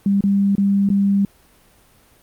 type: tone with dropouts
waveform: sine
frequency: 198.7 Hz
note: G3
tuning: 24 cents sharp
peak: -13 dBFS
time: 0.06-1.25 s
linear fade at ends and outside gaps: 2 ms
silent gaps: 0.208-0.238 / 0.553-0.581 / 0.89-0.901 s
effects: pink hiss -53 dBFS RMS until 2.22 s + Opus 32 kbps